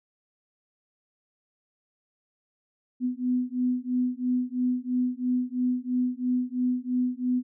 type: beating tone pair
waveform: sine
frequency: 248.5 / 251.5 Hz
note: B3 / B3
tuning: +11 / +32 cents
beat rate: 3 Hz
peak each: -27 / -27 dBFS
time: 3-7.43 s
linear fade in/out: 50 ms
effects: none